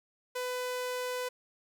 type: tone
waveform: sawtooth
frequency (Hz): 500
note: B4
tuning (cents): +21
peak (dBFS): -29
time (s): 0.35-1.29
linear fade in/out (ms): 10
effects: none